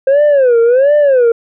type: tone with vibrato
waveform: sine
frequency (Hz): 523.3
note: C5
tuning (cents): 0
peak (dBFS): -3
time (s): 0.07-1.32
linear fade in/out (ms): 5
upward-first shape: sine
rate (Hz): 1.4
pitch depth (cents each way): 220
effects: tanh soft clip ceiling -5 dBFS